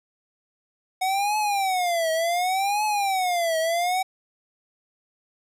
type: tone with vibrato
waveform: square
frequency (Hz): 740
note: F#5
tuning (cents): 0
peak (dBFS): -22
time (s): 1.01-4.03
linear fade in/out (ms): 10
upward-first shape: triangle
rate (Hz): 0.68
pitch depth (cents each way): 260
effects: resampled to 32000 Hz + 10-bit